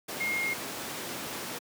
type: tone in noise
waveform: sine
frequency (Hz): 2139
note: C7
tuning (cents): +38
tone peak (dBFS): -28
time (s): 0.2-0.54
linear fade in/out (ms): 10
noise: pink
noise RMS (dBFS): -36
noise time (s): 0.08-1.59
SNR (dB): +5
effects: high-pass 200 Hz 12 dB/octave